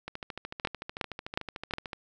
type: two click trains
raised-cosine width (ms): 0.3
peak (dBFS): -21 / -11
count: 26 / 4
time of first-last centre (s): 0.08-1.932 / 0.65-1.737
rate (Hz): 13.5 / 2.76
effects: none